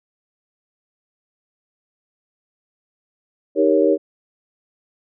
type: chord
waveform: sine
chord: Eb dominant seventh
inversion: none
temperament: equal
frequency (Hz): 311.1 / 392 / 466.2 / 554.4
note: Eb4 / G4 / Bb4 / Db5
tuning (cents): 0 / 0 / 0 / 0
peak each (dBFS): -18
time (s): 3.55-3.98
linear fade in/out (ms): 50
effects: none